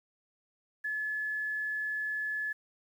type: tone with quantisation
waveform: sine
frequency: 1716 Hz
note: A6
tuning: 44 cents flat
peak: -31 dBFS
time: 0.84-2.53 s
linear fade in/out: 10 ms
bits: 10
effects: none